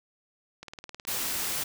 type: click train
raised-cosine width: 0.2 ms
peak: -24 dBFS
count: 11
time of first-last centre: 0.63-1.156 s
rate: 19 Hz
type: noise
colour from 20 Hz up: white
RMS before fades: -31 dBFS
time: 1.07-1.64 s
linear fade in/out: 10 ms
effects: none